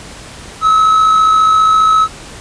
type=tone with amplitude modulation; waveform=triangle; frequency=1289 Hz; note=E6; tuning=39 cents flat; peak=-3 dBFS; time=0.61-2.08 s; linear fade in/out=50 ms; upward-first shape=sine; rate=54.8 Hz; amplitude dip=35%; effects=pink hiss -32 dBFS RMS until 2.4 s + resampled to 22050 Hz